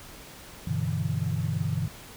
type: chord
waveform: sine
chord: E minor seventh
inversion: first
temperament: equal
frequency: 98 / 123.47 / 146.83 / 164.81 Hz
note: G2 / B2 / D3 / E3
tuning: 0 / 0 / 0 / 0 cents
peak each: -31 dBFS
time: 0.67-1.88 s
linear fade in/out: 5 ms
effects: pink hiss -46 dBFS RMS until 2.16 s

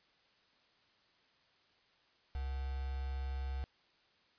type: tone with quantisation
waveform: sine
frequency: 67.2 Hz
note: C2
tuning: 47 cents sharp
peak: -36 dBFS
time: 2.35-3.64 s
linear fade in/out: 0 ms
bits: 8
effects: white hiss -70 dBFS RMS until 4.38 s + resampled to 11025 Hz

